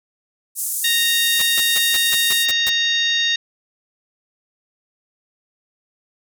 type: band-pass noise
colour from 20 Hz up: white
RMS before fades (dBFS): -24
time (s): 0.55-2.47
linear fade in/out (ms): 50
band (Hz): 7500 to 13000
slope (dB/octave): 24
type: harmonic tone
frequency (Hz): 928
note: A#5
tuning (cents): -8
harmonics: 2 / 3 / 4 / 5 / 6 / 7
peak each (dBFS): -22 / -25 / -18 / -30 / -31 / -34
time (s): 0.84-3.36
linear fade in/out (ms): 5
type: noise bursts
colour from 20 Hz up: white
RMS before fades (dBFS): -24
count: 8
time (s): 1.39-2.696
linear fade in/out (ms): 5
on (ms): 32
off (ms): 150
effects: none